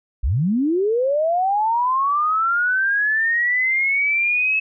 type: linear sweep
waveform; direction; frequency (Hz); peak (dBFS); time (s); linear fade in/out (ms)
sine; up; 45.55 to 2600; -16; 0.23-4.6; 10
effects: none